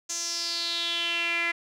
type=tone with band-pass filter sweep; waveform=sawtooth; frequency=340 Hz; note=F4; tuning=46 cents flat; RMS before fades=-29 dBFS; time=0.09-1.52 s; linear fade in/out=10 ms; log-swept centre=6500 to 2100 Hz; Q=5.5; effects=none